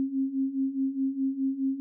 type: beating tone pair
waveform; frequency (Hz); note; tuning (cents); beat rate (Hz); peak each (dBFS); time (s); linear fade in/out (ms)
sine; 265.5 / 270.3; C4 / C#4; +25 / -44; 4.8; -31 / -27; 0-1.8; 0
effects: none